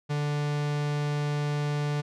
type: tone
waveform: 45% pulse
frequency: 146.83 Hz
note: D3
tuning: in tune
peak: -26 dBFS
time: 0.09-2.02 s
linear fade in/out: 20 ms
effects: low-pass 6000 Hz 12 dB/octave